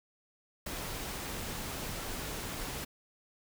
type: noise with ADSR envelope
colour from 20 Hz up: pink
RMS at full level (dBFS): -36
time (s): 0.66-2.85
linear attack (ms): 8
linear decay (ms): 4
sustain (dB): -3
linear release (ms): 12
effects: none